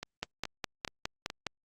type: two click trains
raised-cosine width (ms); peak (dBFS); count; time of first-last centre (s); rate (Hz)
0.2; -15 / -20; 7 / 4; 0.23-1.467 / 0.03-1.301; 4.85 / 2.36
effects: Opus 48 kbps